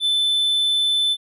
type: tone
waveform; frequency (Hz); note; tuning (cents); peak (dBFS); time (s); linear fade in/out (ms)
triangle; 3520; A7; 0; -15; 0-1.17; 50
effects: resampled to 32000 Hz